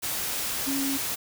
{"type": "tone in noise", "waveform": "sine", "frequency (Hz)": 274.1, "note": "C#4", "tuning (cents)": -19, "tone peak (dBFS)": -27, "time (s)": [0.66, 0.98], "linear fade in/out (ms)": 20, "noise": "white", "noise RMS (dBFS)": -30, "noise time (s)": [0.02, 1.16], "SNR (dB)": 0, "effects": []}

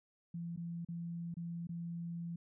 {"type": "tone with dropouts", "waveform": "sine", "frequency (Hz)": 169.8, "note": "F3", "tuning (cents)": -48, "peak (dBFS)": -39, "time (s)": [0.34, 2.36], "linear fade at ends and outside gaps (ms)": 5, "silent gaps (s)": [[0.563, 0.573], [0.849, 0.886], [1.342, 1.368], [1.671, 1.691]], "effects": []}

